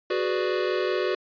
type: chord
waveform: square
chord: G# half-diminished seventh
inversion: third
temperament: equal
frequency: 370 / 415.3 / 493.9 / 587.3 Hz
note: F#4 / G#4 / B4 / D5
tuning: 0 / 0 / 0 / 0 cents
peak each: -27 / -32 / -30 / -32 dBFS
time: 0.1-1.15 s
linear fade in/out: 5 ms
effects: resampled to 11025 Hz